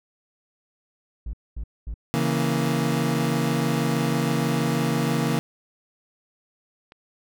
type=tone bursts; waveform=triangle; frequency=55 Hz; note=A1; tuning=in tune; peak=-26 dBFS; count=3; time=1.26-1.942 s; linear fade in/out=5 ms; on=74 ms; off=230 ms
type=chord; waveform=30% pulse; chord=A# diminished; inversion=first; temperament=equal with one note detuned; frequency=138.59 / 164.81 / 233.8 Hz; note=C#3 / E3 / A#3; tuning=0 / 0 / +5 cents; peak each=-23 dBFS; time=2.14-5.39 s; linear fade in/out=0 ms
type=click; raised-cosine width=0.3 ms; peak=-30 dBFS; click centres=6.921 s
effects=none